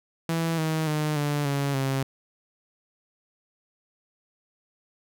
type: tone with pitch steps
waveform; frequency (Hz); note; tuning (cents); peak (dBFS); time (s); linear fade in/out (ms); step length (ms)
sawtooth; 164.81 / 158.37 / 152.18 / 146.24 / 140.52 / 135.03; E3 / D#3 / D#3 / D3 / C#3 / C#3; 0 / +31 / -38 / -7 / +24 / -45; -20; 0.29-2.03; 2; 290
effects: none